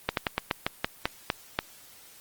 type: slowing click train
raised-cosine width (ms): 0.3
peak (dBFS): -8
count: 10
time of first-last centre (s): 0.09-1.589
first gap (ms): 82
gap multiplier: 1.17
effects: white hiss -52 dBFS RMS until 2.2 s + Opus 24 kbps